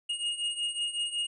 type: beating tone pair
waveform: square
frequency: 2856 / 2861.4 Hz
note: F7 / F7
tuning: +38 / +41 cents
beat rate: 5.4 Hz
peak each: -36 / -32 dBFS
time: 0.09-1.27 s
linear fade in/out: 10 ms
effects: resampled to 24000 Hz